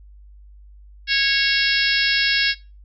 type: harmonic tone with a mistuned harmonic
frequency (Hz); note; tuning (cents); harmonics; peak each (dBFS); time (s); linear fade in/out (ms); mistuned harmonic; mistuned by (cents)
550; C#5; -14; 3 / 4 / 5 / 6 / 7 / 8 / 9 / 10; -22 / -23 / -24 / -25 / -25 / -26 / -27 / -27; 1.07-2.55; 50; 10; -54
effects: noise-tail reverb RT60 0.3 s tail -21 dB re dry + added 50 Hz sine -42 dBFS peak until 2.84 s